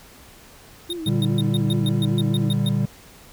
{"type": "tone with vibrato", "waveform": "sine", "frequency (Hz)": 332.5, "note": "E4", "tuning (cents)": 15, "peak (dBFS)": -28, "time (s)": [0.89, 2.5], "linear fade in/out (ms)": 10, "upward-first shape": "sine", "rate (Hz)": 4.9, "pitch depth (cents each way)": 95}
{"type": "tone bursts", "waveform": "square", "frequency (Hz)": 3694, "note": "A#7", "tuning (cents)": -16, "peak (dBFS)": -26, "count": 12, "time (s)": [0.9, 2.69], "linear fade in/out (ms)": 2, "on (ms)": 30, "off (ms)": 130}
{"type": "chord", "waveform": "triangle", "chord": "G minor", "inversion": "first", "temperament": "equal", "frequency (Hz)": [116.54, 146.83, 196], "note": ["Bb2", "D3", "G3"], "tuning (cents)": [0, 0, 0], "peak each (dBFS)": [-21, -21, -21], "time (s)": [1.06, 2.86], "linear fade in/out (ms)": 10}
{"effects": ["pink hiss -47 dBFS RMS until 3.32 s"]}